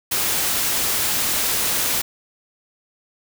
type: noise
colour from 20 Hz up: white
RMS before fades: -21 dBFS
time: 0.11-2.02 s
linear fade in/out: 10 ms
effects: none